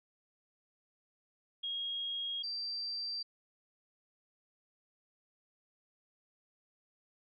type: tone pair in turn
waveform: sine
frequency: 3273 / 4694 Hz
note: G#7 / D8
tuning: -26 / -2 cents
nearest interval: tritone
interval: 624 cents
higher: second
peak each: -35 / -36 dBFS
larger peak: first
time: 1.63-2.43 / 2.43-3.23 s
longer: neither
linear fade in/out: 10 ms
effects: none